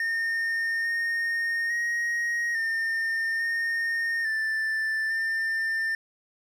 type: tone with pitch steps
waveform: triangle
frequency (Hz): 1827 / 1844 / 1881 / 1813 / 1836 / 1767 / 1795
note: A#6 / A#6 / A#6 / A#6 / A#6 / A6 / A6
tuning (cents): -35 / -19 / +15 / -49 / -27 / +7 / +34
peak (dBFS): -23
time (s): 0-5.95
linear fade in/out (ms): 2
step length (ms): 850
effects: none